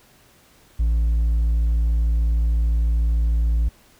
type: tone with hard clipping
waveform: sine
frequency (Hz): 56.8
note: A#1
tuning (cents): -44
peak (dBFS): -17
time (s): 0.79-3.69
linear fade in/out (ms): 10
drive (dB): 2
effects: pink hiss -54 dBFS RMS until 3.99 s